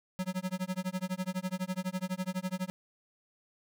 square tone with tremolo, 185 Hz, F#3, in tune, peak -30 dBFS, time 0.19-2.7 s, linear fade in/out 0 ms, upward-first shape sine, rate 12 Hz, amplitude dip 100%, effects none

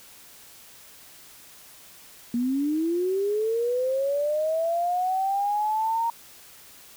sine linear sweep, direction up, 233.1 to 932.3 Hz, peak -22 dBFS, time 2.34-6.1 s, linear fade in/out 2 ms, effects white hiss -49 dBFS RMS until 6.96 s

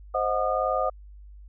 sine tone cluster, 524 / 626 / 728 / 1219 Hz, C5 / D#5 / F#5 / D#6, +2 / +10 / -28 / -36 cents, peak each -28 dBFS, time 0.14-0.9 s, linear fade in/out 10 ms, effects added 50 Hz sine -43 dBFS peak until 1.48 s

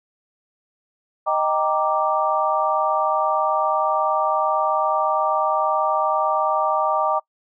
sine chord, Eb major seventh, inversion none, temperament equal, 622.3 / 784 / 932.3 / 1174.7 Hz, Eb5 / G5 / Bb5 / D6, 0 / 0 / 0 / 0 cents, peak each -23 / -23 / -24 / -22 dBFS, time 1.26-7.2 s, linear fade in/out 20 ms, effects noise-tail reverb RT60 0.1 s tail -23 dB re dry

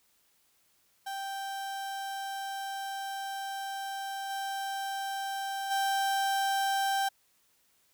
35% pulse tone with level steps, 784 Hz, G5, in tune, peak -33 / -31 / -25 dBFS, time 1.06-7.09 s, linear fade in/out 10 ms, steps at 4.29 / 5.7 s, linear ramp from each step 20 ms, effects white hiss -69 dBFS RMS until 7.93 s

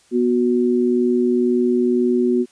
sine tone pair together, 244.8 / 366.8 Hz, B3 / F#4, -15 / -15 cents, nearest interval perfect fifth, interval 700 cents, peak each -17 dBFS, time 0.11-2.46 s, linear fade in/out 50 ms, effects white hiss -55 dBFS RMS until 2.51 s + resampled to 22050 Hz

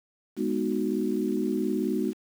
sine chord, G# minor seventh, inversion none, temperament equal, 207.7 / 246.9 / 311.1 / 370 Hz, G#3 / B3 / D#4 / F#4, 0 / 0 / 0 / 0 cents, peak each -30 dBFS, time 0.36-2.14 s, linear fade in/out 50 ms, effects 8-bit

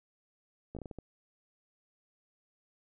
slowing click train, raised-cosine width 2 ms, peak -29 dBFS, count 7, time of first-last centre 0.75-0.987 s, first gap 16 ms, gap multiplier 1.36, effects none

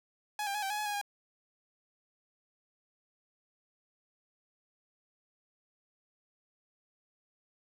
sawtooth tone with pitch steps, 840 / 796 / 839 / 778 / 838 / 846 / 826 / 814 Hz, G#5 / G5 / G#5 / G5 / G#5 / G#5 / G#5 / G#5, +19 / +26 / +17 / -13 / +15 / +32 / -10 / -35 cents, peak -29 dBFS, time 0.39-1.014 s, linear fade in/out 2 ms, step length 78 ms, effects none

